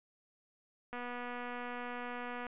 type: click train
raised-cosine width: 0.5 ms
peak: -28 dBFS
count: 376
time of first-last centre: 0.93-2.467 s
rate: 244 Hz
effects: resampled to 8000 Hz